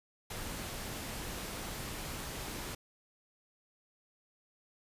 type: noise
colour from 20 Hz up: pink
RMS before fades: -41 dBFS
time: 0.3-2.75 s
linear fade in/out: 5 ms
effects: resampled to 32000 Hz